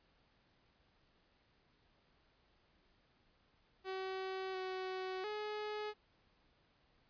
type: tone with pitch steps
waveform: sawtooth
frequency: 379.3 / 374.4 / 422.6 Hz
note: F#4 / F#4 / G#4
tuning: +43 / +20 / +30 cents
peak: -36 dBFS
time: 3.84-5.94 s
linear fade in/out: 50 ms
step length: 700 ms
effects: pink hiss -73 dBFS RMS until 7.09 s + resampled to 11025 Hz